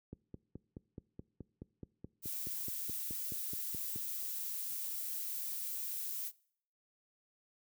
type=click train; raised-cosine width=3 ms; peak=-32 dBFS; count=19; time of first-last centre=0.13-3.96 s; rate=4.7 Hz
type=noise; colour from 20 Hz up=violet; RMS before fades=-40 dBFS; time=2.22-6.32 s; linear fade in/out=50 ms
effects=noise-tail reverb RT60 0.6 s tail -23 dB re dry + high-pass 60 Hz 12 dB/octave